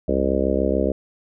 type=harmonic tone; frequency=66.9 Hz; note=C2; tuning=39 cents sharp; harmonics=1 / 3 / 4 / 5 / 6 / 7 / 8 / 9; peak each=-26 / -26 / -26 / -26 / -26 / -26 / -26 / -26 dBFS; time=0.08-0.92 s; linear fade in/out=5 ms; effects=none